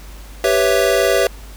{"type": "chord", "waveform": "square", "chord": "C# half-diminished seventh", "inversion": "second", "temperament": "equal", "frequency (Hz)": [392, 493.9, 554.4, 659.3], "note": ["G4", "B4", "C#5", "E5"], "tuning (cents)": [0, 0, 0, 0], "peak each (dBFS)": -19, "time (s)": [0.44, 1.27], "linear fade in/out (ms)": 2, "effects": ["added 50 Hz sine -34 dBFS peak until 1.56 s", "pink hiss -42 dBFS RMS until 1.56 s"]}